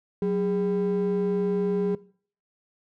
triangle ring-modulated tone, 296.8 Hz, D4, 18 cents sharp, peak -17 dBFS, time 0.22-1.95 s, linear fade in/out 2 ms, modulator 112 Hz, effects noise-tail reverb RT60 0.5 s tail -22 dB re dry + tanh soft clip ceiling -13 dBFS

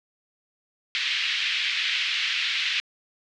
white band-pass noise, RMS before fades -26 dBFS, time 0.95-2.8 s, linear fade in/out 0 ms, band 2000 to 3600 Hz, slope 24 dB/octave, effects low-pass 7000 Hz 12 dB/octave

